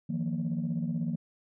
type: chord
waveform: sine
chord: Eb suspended second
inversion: none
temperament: equal with one note detuned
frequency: 158.56 / 174.61 / 233.1 Hz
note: Eb3 / F3 / Bb3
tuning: +33 / 0 / 0 cents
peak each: -32 dBFS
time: 0.09-1.16 s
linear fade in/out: 10 ms
effects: tanh soft clip ceiling -23 dBFS